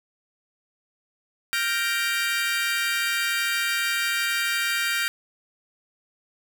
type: chord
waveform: 30% pulse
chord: G minor seventh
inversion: third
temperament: equal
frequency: 1396.9 / 1568 / 1864.7 / 2349 Hz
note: F6 / G6 / Bb6 / D7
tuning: 0 / 0 / 0 / 0 cents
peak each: -26 dBFS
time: 1.53-5.08 s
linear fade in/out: 0 ms
effects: none